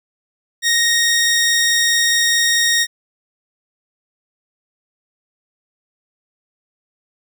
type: tone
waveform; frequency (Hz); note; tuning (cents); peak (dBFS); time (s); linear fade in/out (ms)
15% pulse; 1864.7; A#6; 0; -7; 0.62-2.87; 50
effects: none